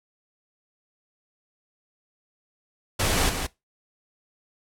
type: noise with echo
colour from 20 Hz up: pink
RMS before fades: -23 dBFS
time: 2.99-3.3 s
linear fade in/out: 10 ms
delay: 170 ms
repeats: 1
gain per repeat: -6 dB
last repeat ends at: 3.47 s
effects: noise-tail reverb RT60 0.2 s tail -20 dB re dry + low-pass 12000 Hz 12 dB/octave